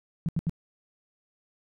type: tone bursts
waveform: sine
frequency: 164.81 Hz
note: E3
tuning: in tune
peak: -23 dBFS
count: 3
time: 0.26-0.495 s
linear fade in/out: 0 ms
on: 27 ms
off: 77 ms
effects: none